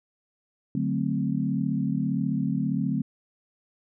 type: chord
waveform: sine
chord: D dominant seventh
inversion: none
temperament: equal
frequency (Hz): 146.83 / 185 / 220 / 261.6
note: D3 / F#3 / A3 / C4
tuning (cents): 0 / 0 / 0 / 0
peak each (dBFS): -29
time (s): 0.75-3.02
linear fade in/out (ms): 2
effects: none